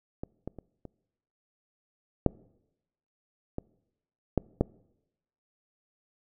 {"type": "clicks", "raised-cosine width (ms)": 2, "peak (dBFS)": [-22, -22, -29, -29, -7, -19, -10, -9], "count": 8, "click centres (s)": [0.235, 0.476, 0.587, 0.853, 2.263, 3.584, 4.377, 4.61], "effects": ["noise-tail reverb RT60 0.9 s tail -24 dB re dry"]}